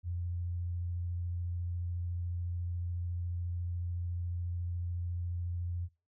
sine tone with vibrato, 87.31 Hz, F2, in tune, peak -33 dBFS, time 0.03-5.89 s, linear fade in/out 50 ms, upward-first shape triangle, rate 14 Hz, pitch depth 16 cents each way, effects noise-tail reverb RT60 0.3 s tail -21 dB re dry

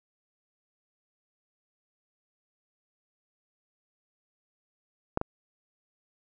clicks, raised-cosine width 1 ms, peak -11 / -15 dBFS, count 2, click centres 5.174 / 5.214 s, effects none

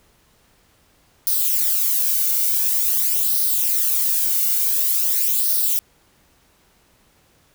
violet noise with flanger, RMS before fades -19 dBFS, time 1.27-5.79 s, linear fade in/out 0 ms, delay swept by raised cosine 0.2 to 1.4 ms, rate 0.47 Hz, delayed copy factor +0.6, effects pink hiss -58 dBFS RMS until 7.54 s

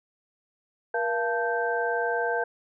sine tone cluster, 475.4 / 687 / 881 / 1562 Hz, A#4 / F5 / A5 / G6, +34 / -29 / +2 / -7 cents, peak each -28 / -30 / -32 / -29 dBFS, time 0.94-2.44 s, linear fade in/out 5 ms, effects none

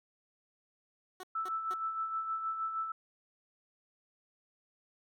15% pulse tone bursts, 370 Hz, F#4, in tune, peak -37 dBFS, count 3, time 1.2-1.739 s, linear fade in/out 2 ms, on 33 ms, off 220 ms
sine tone with tremolo, 1318.5 Hz, E6, in tune, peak -31 dBFS, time 1.35-2.92 s, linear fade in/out 5 ms, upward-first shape sine, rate 6.4 Hz, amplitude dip 50%
effects none

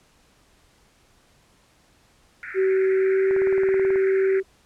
pink band-pass noise, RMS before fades -36 dBFS, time 2.43-4.4 s, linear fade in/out 0 ms, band 1400 to 2300 Hz, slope 96 dB/octave
sine tone with pitch glide, 381 to 384.3 Hz, G4 to G4, -49 to -34 cents, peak -17 dBFS, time 2.54-4.43 s, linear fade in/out 50 ms, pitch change +15 cents, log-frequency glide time 2.98-3.24 s
click train, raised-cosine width 1 ms, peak -22 dBFS, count 13, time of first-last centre 3.31-3.959 s, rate 18.5 Hz
effects pink hiss -59 dBFS RMS until 4.65 s + low-pass 10000 Hz 12 dB/octave

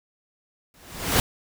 pink noise with exponential growth, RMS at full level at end -17 dBFS, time 0.74-1.2 s, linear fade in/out 1 ms, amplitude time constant 100 ms, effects none

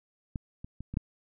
clicks, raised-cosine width 5 ms, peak -21 / -28 / -27 / -25 / -16 dBFS, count 5, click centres 0.358 / 0.645 / 0.806 / 0.94 / 0.971 s, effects none

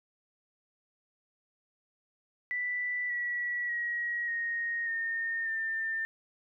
sine tone with pitch steps, 1975.5 / 1938.2 / 1901.6 / 1865.7 / 1830.5 / 1795.9 Hz, B6 / B6 / A#6 / A#6 / A#6 / A6, 0 / -33 / +34 / +1 / -32 / +35 cents, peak -30 dBFS, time 2.51-6.05 s, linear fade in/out 0 ms, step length 590 ms, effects none

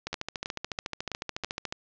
two click trains, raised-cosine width 0.2 ms, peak -15 / -15 dBFS, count 5 / 24, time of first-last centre 0.13-1.446 / 0.07-1.725 s, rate 3.04 / 13.9 Hz, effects resampled to 16000 Hz + 8-bit

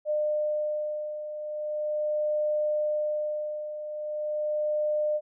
sine beating tone pair, 603 / 603.4 Hz, D5 / D5, +46 / +47 cents, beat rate 0.4 Hz, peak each -33 / -27 dBFS, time 0.05-5.21 s, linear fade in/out 50 ms, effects none

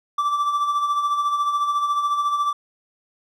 triangle tone with tremolo, 1166 Hz, D6, 13 cents flat, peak -15 dBFS, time 0.18-2.53 s, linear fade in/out 5 ms, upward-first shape sine, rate 14 Hz, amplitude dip 50%, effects none

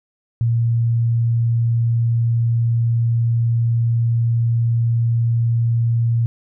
sine tone, 116.5 Hz, A#2, 1 cent flat, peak -14 dBFS, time 0.41-6.26 s, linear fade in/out 0 ms, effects none

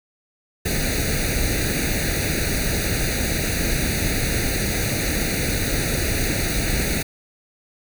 pink noise with comb filter, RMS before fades -22 dBFS, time 0.65-7.03 s, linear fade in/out 10 ms, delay 0.47 ms, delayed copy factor +0.95, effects none

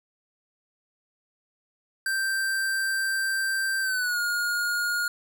square tone with pitch glide, 1568 to 1429.6 Hz, G6 to F6, 0 to +40 cents, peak -25 dBFS, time 2.06-5.08 s, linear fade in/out 2 ms, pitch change -160 cents, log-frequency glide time 3.81-4.19 s, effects 10-bit

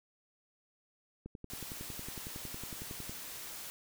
click train, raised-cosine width 3 ms, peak -31 dBFS, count 21, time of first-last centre 1.26-3.095 s, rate 10.9 Hz
white noise, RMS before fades -45 dBFS, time 1.5-3.7 s, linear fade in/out 0 ms
effects none

